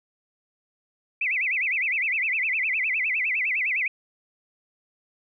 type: tone with vibrato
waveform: sine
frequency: 2300 Hz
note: D7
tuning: 37 cents flat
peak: -22 dBFS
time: 1.21-3.88 s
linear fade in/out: 5 ms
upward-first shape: sine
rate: 9.8 Hz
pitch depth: 260 cents each way
effects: none